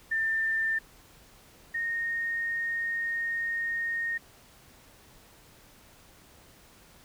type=tone pair in turn; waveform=sine; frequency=1791 / 1850.9 Hz; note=A6 / A#6; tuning=+30 / -13 cents; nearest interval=minor second; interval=57 cents; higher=second; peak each=-25 / -28 dBFS; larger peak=first; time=0.11-0.79 / 1.74-4.18 s; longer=second; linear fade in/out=10 ms; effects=pink hiss -56 dBFS RMS until 7.04 s